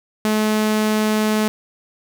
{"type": "tone", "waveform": "sawtooth", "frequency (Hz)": 214.9, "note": "A3", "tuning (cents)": -41, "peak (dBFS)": -12, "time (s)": [0.25, 1.48], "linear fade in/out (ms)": 0, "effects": []}